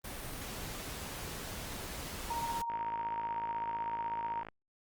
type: noise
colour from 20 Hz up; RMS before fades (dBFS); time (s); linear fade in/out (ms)
pink; -42; 0.04-2.62; 5
type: tone with tremolo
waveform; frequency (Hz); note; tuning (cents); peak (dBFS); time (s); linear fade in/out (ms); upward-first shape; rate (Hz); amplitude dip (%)
sine; 932.3; A#5; 0; -32; 2.3-4.43; 5; sine; 16; 45
type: click train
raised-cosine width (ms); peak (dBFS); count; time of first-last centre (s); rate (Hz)
0.5; -29; 98; 2.7-4.486; 54.3
effects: Opus 32 kbps